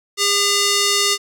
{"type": "tone with band-pass filter", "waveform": "square", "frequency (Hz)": 404.2, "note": "G#4", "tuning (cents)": -47, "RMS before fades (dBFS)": -17, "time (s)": [0.17, 1.18], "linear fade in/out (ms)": 50, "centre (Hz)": 5500, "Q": 1.1, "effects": []}